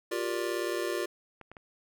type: chord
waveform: square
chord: G minor seventh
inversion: third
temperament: just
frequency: 352.8 / 392 / 470.4 / 588 Hz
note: F4 / G4 / Bb4 / D5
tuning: +18 / 0 / +16 / +2 cents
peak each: -34 / -37 / -38 / -38 dBFS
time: 0.11-1.06 s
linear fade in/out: 10 ms
type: clicks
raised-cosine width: 0.5 ms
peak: -31 dBFS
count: 3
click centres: 1.413 / 1.516 / 1.568 s
effects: none